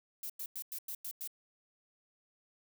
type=noise bursts; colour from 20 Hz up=violet; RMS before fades=-41 dBFS; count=7; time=0.23-1.275 s; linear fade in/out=2 ms; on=67 ms; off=96 ms; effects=none